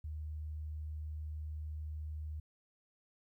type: tone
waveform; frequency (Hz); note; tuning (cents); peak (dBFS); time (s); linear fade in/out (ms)
sine; 76.7; D#2; -24; -39; 0.04-2.4; 5
effects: 13-bit